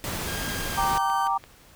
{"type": "noise", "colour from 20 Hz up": "pink", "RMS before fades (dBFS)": -31, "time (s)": [0.04, 0.98], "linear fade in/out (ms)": 0}
{"type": "tone with pitch glide", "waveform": "sawtooth", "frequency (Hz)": [1615, 1541.2], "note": ["G#6", "G6"], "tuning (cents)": [-49, -30], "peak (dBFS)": -31, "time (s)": [0.27, 1.28], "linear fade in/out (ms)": 10, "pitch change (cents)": -81, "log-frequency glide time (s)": [0.72, 0.83]}
{"type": "chord", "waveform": "sine", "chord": "G minor", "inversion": "none", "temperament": "equal", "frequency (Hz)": [784, 932.3, 1174.7], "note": ["G5", "Bb5", "D6"], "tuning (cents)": [0, 0, 0], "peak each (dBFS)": -26, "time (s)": [0.77, 1.38], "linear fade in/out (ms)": 10}
{"type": "click train", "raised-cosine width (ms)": 0.3, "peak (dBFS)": -26, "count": 4, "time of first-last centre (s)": [0.93, 1.439], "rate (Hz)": 5.89}
{"effects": ["pink hiss -53 dBFS RMS until 1.75 s"]}